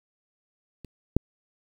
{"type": "clicks", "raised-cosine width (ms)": 3, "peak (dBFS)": [-29, -6], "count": 2, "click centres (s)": [0.847, 1.166], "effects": ["8-bit"]}